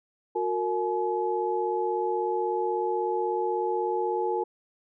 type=tone cluster; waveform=sine; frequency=363.7 / 460 / 851 Hz; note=F#4 / A#4 / G#5; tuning=-30 / -23 / +42 cents; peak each=-29 dBFS; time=0.35-4.44 s; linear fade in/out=10 ms; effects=none